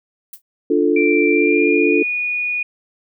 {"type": "noise with exponential decay", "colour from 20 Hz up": "violet", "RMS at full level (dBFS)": -28, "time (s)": [0.33, 0.42], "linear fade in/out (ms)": 5, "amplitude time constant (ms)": 18}
{"type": "chord", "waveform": "sine", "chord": "D minor", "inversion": "none", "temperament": "equal", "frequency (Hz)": [293.7, 349.2, 440], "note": ["D4", "F4", "A4"], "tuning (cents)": [0, 0, 0], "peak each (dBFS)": [-17, -17, -17], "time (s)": [0.7, 2.03], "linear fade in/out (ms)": 5}
{"type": "tone with pitch glide", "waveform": "sine", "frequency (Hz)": [2349, 2457], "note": ["D7", "D#7"], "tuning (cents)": [0, -22], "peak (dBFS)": -18, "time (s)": [0.96, 2.63], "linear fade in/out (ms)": 5, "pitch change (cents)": 78, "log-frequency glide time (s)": [1.3, 1.95]}
{"effects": []}